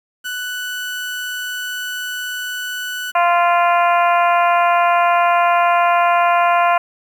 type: tone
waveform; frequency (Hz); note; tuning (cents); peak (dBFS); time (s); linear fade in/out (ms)
30% pulse; 1487; F#6; +8; -20; 0.24-3.12; 20
type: harmonic tone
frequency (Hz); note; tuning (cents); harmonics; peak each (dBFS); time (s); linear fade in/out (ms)
346.9; F4; -12; 2 / 3 / 4 / 5 / 6 / 7 / 8; -14 / -16 / -21 / -27 / -29 / -25 / -30; 3.15-6.78; 5
effects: 8-bit